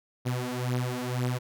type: beating tone pair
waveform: sawtooth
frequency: 123.7 / 125.7 Hz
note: B2 / B2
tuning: +3 / +31 cents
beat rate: 2 Hz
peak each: -27 dBFS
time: 0.25-1.39 s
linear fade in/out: 20 ms
effects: none